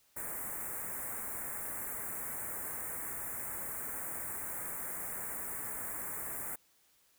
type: band-stop noise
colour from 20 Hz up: white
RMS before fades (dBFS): -40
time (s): 0.16-6.56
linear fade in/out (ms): 10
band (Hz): 2100 to 7800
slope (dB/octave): 48
effects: white hiss -69 dBFS RMS until 7.18 s